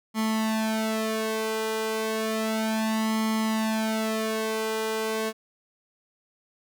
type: tone with flanger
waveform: sawtooth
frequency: 220 Hz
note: A3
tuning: in tune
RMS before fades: -27 dBFS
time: 0.14-5.33 s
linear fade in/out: 50 ms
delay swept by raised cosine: 0.95 to 2.05 ms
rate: 0.32 Hz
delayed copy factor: +0.9
effects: none